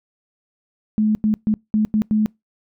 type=tone bursts at uneven times; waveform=sine; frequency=214.4 Hz; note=A3; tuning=45 cents flat; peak=-14 dBFS; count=6; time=0.98-1.15 / 1.24-1.34 / 1.47-1.54 / 1.74-1.85 / 1.94-2.02 / 2.11-2.26 s; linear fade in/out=0 ms; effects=noise-tail reverb RT60 0.2 s tail -26 dB re dry